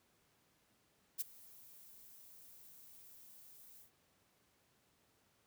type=noise with ADSR envelope; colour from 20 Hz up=violet; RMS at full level=-36 dBFS; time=1.18-3.91 s; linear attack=28 ms; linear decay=18 ms; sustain=-23 dB; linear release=110 ms; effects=pink hiss -74 dBFS RMS until 5.46 s + high-pass 80 Hz 12 dB/octave